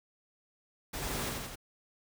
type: noise with echo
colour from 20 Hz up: pink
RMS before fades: -38 dBFS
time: 0.93-1.3 s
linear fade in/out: 10 ms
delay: 86 ms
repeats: 3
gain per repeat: -2 dB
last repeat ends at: 1.558 s
effects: none